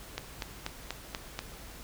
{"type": "click train", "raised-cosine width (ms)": 0.2, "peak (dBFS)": -16, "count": 6, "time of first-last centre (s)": [0.18, 1.391], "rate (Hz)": 4.13, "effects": ["added 50 Hz sine -51 dBFS peak until 1.83 s", "pink hiss -48 dBFS RMS until 1.83 s"]}